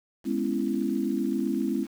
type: chord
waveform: sine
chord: C# minor seventh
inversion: second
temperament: just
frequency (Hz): 207.9 / 249.5 / 277.2 / 332.6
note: G#3 / B3 / C#4 / E4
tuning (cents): +2 / +18 / 0 / +16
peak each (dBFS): -30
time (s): 0.24-1.87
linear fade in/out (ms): 50
effects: 8-bit